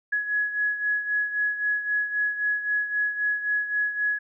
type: beating tone pair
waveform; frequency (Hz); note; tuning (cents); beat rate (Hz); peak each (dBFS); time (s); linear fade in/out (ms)
sine; 1681 / 1684.8; G#6 / G#6; +20 / +24; 3.8; -24 / -30; 0.12-4.19; 10
effects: none